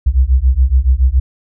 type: beating tone pair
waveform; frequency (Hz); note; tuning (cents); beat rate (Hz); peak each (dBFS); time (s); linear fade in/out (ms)
sine; 61.1 / 68.2; B1 / C#2; -18 / -28; 7.1; -11 / -11; 0.06-1.2; 10
effects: none